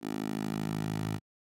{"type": "tone with high-pass filter sweep", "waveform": "10% pulse", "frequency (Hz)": 52.9, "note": "G#1", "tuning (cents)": 33, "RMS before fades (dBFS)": -34, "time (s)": [0.01, 1.2], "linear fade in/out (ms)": 50, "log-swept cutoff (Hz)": [280, 110], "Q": 2, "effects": ["AAC 48 kbps"]}